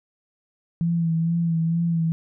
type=tone with vibrato; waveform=sine; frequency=166.4 Hz; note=E3; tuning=17 cents sharp; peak=-19 dBFS; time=0.81-2.12 s; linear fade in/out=0 ms; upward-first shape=sine; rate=2.2 Hz; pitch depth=35 cents each way; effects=none